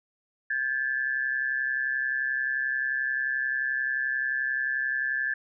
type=tone pair together; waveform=sine; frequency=1597 / 1728.4 Hz; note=G6 / A6; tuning=+32 / -31 cents; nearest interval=minor second; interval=137 cents; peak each=-30 / -27 dBFS; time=0.5-5.34 s; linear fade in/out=5 ms; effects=none